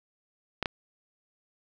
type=clicks; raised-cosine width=0.3 ms; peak=-12 dBFS; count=2; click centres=0.627 / 0.658 s; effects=none